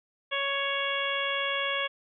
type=harmonic tone; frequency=556 Hz; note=C#5; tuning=5 cents sharp; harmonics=1 / 2 / 3 / 4 / 5 / 6; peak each=-34 / -34 / -34 / -34 / -34 / -34 dBFS; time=0.31-1.88 s; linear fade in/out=20 ms; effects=none